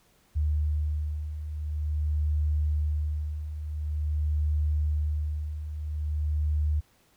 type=beating tone pair; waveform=sine; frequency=75.1 / 75.57 Hz; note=D2 / D#2; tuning=+39 / -50 cents; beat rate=0.47 Hz; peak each=-32 / -26 dBFS; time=0.35-6.81 s; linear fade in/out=20 ms; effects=pink hiss -64 dBFS RMS until 7.16 s